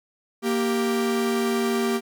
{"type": "tone pair together", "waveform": "45% pulse", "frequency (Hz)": [233.1, 392], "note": ["A#3", "G4"], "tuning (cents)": [0, 0], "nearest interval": "major sixth", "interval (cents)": 900, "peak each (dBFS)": -24, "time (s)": [0.42, 2.01], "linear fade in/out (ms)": 50, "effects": []}